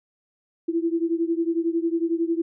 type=beating tone pair; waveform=sine; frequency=329.6 / 340.6 Hz; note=E4 / F4; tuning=0 / -43 cents; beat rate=11 Hz; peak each=-23 / -25 dBFS; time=0.68-2.42 s; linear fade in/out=10 ms; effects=none